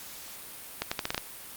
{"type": "accelerating click train", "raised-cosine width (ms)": 0.2, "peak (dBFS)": -11, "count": 7, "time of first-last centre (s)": [0.82, 1.179], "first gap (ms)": 95, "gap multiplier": 0.81, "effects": ["white hiss -44 dBFS RMS until 1.56 s", "Opus 48 kbps"]}